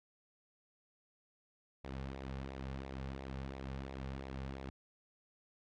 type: tone with flanger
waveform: sawtooth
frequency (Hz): 66.9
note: C2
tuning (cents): +39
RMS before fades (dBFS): -44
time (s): 1.84-4.7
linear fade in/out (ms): 5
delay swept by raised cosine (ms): 0.64 to 3.14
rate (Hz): 2.9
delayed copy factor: -0.55
effects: low-pass 4000 Hz 12 dB/octave